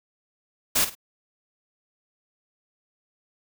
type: noise with echo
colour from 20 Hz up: white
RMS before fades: -21 dBFS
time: 0.75-0.85 s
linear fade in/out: 10 ms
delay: 51 ms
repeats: 2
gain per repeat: -12 dB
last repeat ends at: 0.952 s
effects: none